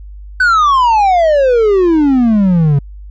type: exponential sweep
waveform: triangle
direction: down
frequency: 1530 to 137 Hz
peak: -5 dBFS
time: 0.4-2.79 s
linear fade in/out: 5 ms
effects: added 50 Hz sine -28 dBFS peak until 3.1 s + resampled to 16000 Hz